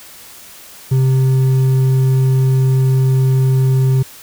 triangle tone with hard clipping, 131.5 Hz, C3, 9 cents sharp, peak -11 dBFS, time 0.91-4.03 s, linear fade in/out 10 ms, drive 8 dB, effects white hiss -38 dBFS RMS until 4.22 s

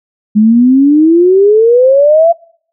sine exponential sweep, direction up, 207.7 to 690 Hz, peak -3 dBFS, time 0.35-2.33 s, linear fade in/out 20 ms, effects noise-tail reverb RT60 0.6 s tail -26 dB re dry

